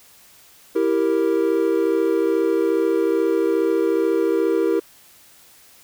triangle chord, E diminished, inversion none, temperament equal, 329.6 / 392 / 466.2 Hz, E4 / G4 / Bb4, 0 / 0 / 0 cents, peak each -19 dBFS, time 0.75-4.8 s, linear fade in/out 10 ms, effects white hiss -50 dBFS RMS until 5.83 s

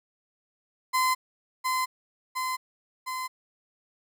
35% pulse tone with echo, 1027 Hz, C6, 33 cents flat, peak -20 dBFS, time 0.93-1.15 s, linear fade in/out 20 ms, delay 710 ms, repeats 3, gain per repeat -3 dB, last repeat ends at 3.28 s, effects none

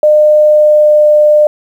sine tone with pitch glide, 605 to 600.8 Hz, D#5 to D5, -49 to +39 cents, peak -3 dBFS, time 0.03-1.47 s, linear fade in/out 2 ms, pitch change -12 cents, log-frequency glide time 0.44-1.07 s, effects 7-bit

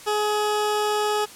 20% pulse tone, 421 Hz, G#4, 24 cents sharp, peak -16 dBFS, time 0.06-1.26 s, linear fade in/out 20 ms, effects white hiss -43 dBFS RMS until 1.35 s + low-pass 11000 Hz 12 dB/octave

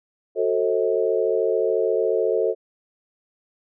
sine chord, F# diminished seventh, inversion none, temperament just, 370 / 444 / 532.8 / 639.4 Hz, F#4 / A4 / C5 / Eb5, 0 / +16 / +31 / +47 cents, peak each -25 / -21 / -25 / -27 dBFS, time 0.35-2.55 s, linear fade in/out 50 ms, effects none

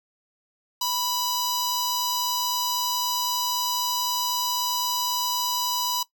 10% pulse tone with notch filter, 987.8 Hz, B5, in tune, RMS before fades -26 dBFS, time 0.81-6.03 s, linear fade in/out 5 ms, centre 2000 Hz, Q 0.69, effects noise-tail reverb RT60 0.1 s tail -17 dB re dry

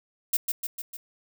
violet noise with echo, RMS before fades -23 dBFS, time 0.33-0.37 s, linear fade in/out 5 ms, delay 150 ms, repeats 4, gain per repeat -4 dB, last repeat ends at 0.97 s, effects none

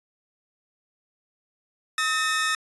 sawtooth tone pair together, 1275.7 / 1814 Hz, D#6 / A#6, +43 / -48 cents, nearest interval tritone, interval 609 cents, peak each -22 / -21 dBFS, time 1.98-2.55 s, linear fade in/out 2 ms, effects resampled to 24000 Hz

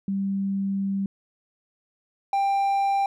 sine / triangle tone pair in turn, 196 / 791.1 Hz, G3 / G5, 0 / +16 cents, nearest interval 2 octaves, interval 2416 cents, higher second, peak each -23 / -18 dBFS, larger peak second, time 0.08-1.06 / 2.33-3.06 s, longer first, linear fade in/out 2 ms, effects none

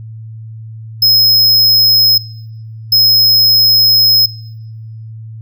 square tone bursts at uneven times, 5130 Hz, E8, 48 cents flat, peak -6 dBFS, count 2, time 1.02-2.18 / 2.92-4.26 s, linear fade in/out 5 ms, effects noise-tail reverb RT60 0.9 s tail -23 dB re dry + added 111 Hz sine -26 dBFS peak until 5.41 s

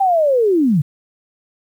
sine linear sweep, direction down, 797 to 130.81 Hz, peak -11 dBFS, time 0-0.82 s, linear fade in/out 10 ms, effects 8-bit

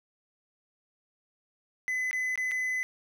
triangle tone with dropouts, 2017 Hz, B6, 36 cents sharp, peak -26 dBFS, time 1.88-2.83 s, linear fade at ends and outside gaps 0 ms, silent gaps 2.111-2.13 / 2.357-2.376 / 2.512-2.517 s, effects none

